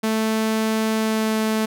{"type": "tone with pitch glide", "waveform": "sawtooth", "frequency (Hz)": [220, 218.6], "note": ["A3", "A3"], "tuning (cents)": [0, -11], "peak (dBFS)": -15, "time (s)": [0.03, 1.66], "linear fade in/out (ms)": 10, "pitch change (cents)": -11, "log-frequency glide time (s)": [0.93, 1.39], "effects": []}